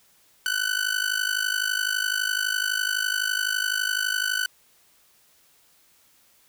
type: tone with amplitude modulation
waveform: sawtooth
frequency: 1500 Hz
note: F#6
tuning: 23 cents sharp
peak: -16 dBFS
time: 0.46-4.46 s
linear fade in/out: 0 ms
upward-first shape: sine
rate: 51.9 Hz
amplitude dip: 85%
effects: white hiss -60 dBFS RMS until 6.48 s